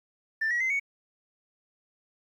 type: tone with pitch steps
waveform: sine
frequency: 1778 / 1916.7 / 2066 / 2227 Hz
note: A6 / A#6 / C7 / C#7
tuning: +18 / +48 / -22 / +7 cents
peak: -23 dBFS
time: 0.41-0.798 s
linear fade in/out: 10 ms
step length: 97 ms
effects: tanh soft clip ceiling -22 dBFS + 10-bit